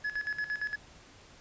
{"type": "tone with tremolo", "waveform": "triangle", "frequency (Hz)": 1700, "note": "G#6", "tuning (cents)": 40, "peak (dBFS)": -28, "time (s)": [0.04, 0.76], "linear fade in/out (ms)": 10, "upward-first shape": "square", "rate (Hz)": 8.7, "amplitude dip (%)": 75, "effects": ["pink hiss -55 dBFS RMS until 1.4 s", "resampled to 16000 Hz"]}